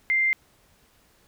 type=tone; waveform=sine; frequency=2093 Hz; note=C7; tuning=in tune; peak=-19 dBFS; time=0.1-0.33 s; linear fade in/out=0 ms; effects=pink hiss -61 dBFS RMS until 1.27 s